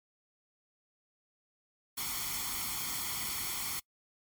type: noise with comb filter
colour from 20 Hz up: white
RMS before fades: -36 dBFS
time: 1.97-3.8 s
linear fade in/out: 10 ms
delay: 0.91 ms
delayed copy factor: +0.7
effects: noise-tail reverb RT60 0.1 s tail -26 dB re dry + MP3 96 kbps